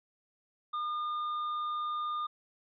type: tone with tanh clipping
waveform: triangle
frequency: 1213 Hz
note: D#6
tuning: 44 cents flat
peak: -33 dBFS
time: 0.73-2.27 s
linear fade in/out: 10 ms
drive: 10 dB
effects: resampled to 11025 Hz